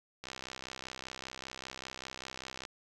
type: click train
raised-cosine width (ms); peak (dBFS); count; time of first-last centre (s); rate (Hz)
0.2; -24; 158; 0.24-2.652; 65.1
effects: none